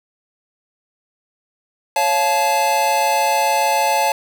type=chord; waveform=square; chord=Db augmented; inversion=none; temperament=just; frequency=554.4 / 693 / 866.2 Hz; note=Db5 / F5 / A5; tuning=0 / -14 / -27 cents; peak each=-23 / -22 / -17 dBFS; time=1.96-4.12 s; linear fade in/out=2 ms; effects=none